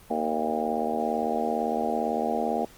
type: harmonic tone with a mistuned harmonic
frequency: 77.78 Hz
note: D#2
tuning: in tune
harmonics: 3 / 4 / 5 / 6 / 7 / 8 / 9 / 10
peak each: -31 / -36 / -35 / -32 / -36 / -33 / -31 / -31 dBFS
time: 0.1-2.65 s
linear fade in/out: 5 ms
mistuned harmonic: 10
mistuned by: +53 cents
effects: pink hiss -52 dBFS RMS until 2.77 s + Opus 24 kbps